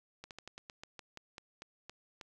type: slowing click train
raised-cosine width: 0.2 ms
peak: -29 dBFS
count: 13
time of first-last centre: 0.24-2.212 s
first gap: 68 ms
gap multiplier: 1.15
effects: none